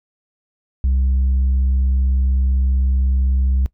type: tone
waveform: sine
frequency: 65.41 Hz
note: C2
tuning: in tune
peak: -11 dBFS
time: 0.84-3.66 s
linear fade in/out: 0 ms
effects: noise-tail reverb RT60 0.1 s tail -21 dB re dry + tanh soft clip ceiling -12 dBFS